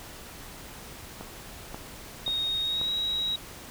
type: click train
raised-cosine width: 1 ms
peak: -23 dBFS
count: 4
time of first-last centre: 1.21-2.814 s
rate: 1.87 Hz
type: tone with pitch glide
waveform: sine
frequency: 3729 to 3834 Hz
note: A#7 to A#7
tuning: 0 to +48 cents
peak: -26 dBFS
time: 2.26-3.36 s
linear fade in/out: 5 ms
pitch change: +48 cents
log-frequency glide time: 2.61-2.89 s
effects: pink hiss -44 dBFS RMS until 3.7 s